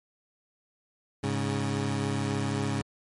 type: tone pair together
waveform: 20% pulse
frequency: 103.83 / 137.2 Hz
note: G#2 / C#3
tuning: 0 / -17 cents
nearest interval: perfect fourth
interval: 483 cents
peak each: -25 dBFS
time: 1.23-2.82 s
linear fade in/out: 10 ms
effects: MP3 48 kbps